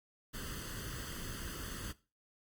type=noise with comb filter; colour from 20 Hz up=pink; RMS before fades=-43 dBFS; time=0.33-1.93 s; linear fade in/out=20 ms; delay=0.64 ms; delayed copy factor=+0.75; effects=noise-tail reverb RT60 0.3 s tail -17 dB re dry + Opus 48 kbps